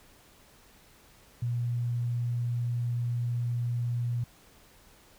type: tone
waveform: sine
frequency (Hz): 120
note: B2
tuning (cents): -49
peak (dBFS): -27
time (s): 1.42-4.24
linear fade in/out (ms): 5
effects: pink hiss -58 dBFS RMS until 5.18 s